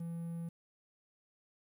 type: tone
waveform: triangle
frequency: 168 Hz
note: E3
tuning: 33 cents sharp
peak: -36 dBFS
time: 0-0.49 s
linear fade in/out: 5 ms
effects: 11-bit